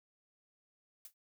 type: noise with exponential decay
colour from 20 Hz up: blue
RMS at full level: -45 dBFS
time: 1.05-1.14 s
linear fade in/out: 2 ms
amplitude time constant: 18 ms
effects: none